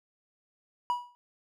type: tone with exponential decay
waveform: triangle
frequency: 973 Hz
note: B5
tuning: 26 cents flat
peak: -21 dBFS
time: 0.9-1.15 s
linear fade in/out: 0 ms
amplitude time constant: 54 ms
effects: none